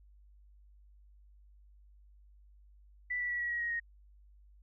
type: tone with pitch steps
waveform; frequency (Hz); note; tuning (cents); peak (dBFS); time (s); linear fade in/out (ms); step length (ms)
sine; 1975.5 / 1957.3 / 1939.3 / 1921.5 / 1903.8 / 1886.3 / 1868.9; B6 / B6 / B6 / B6 / A#6 / A#6 / A#6; 0 / -16 / -32 / -48 / +36 / +20 / +4; -32; 3.1-3.8; 10; 100
effects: added 50 Hz sine -57 dBFS peak until 4.62 s